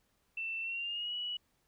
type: tone with pitch glide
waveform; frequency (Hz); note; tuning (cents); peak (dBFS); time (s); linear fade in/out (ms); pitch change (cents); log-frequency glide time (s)
sine; 2676 to 2935; E7 to F#7; +25 to -15; -35; 0.37-1.37; 5; +160; 0.61-1.14
effects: pink hiss -75 dBFS RMS until 1.67 s